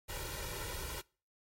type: noise with comb filter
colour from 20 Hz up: pink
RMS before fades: -41 dBFS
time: 0.08-1.02 s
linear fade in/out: 20 ms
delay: 2.1 ms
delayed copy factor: +1
effects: noise-tail reverb RT60 0.4 s tail -25 dB re dry + MP3 64 kbps